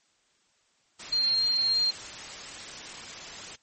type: tone in noise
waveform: sine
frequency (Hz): 4201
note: C8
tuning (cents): +6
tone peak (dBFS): -22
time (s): 1.12-1.91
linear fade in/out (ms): 10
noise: white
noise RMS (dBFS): -40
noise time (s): 0.99-3.56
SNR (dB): +15
effects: white hiss -68 dBFS RMS until 3.62 s + MP3 32 kbps